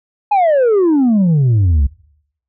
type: exponential sweep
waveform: sine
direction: down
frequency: 852 to 65.41 Hz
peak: -6 dBFS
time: 0.31-1.87 s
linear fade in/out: 10 ms
effects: noise-tail reverb RT60 0.7 s tail -24 dB re dry + tanh soft clip ceiling -8 dBFS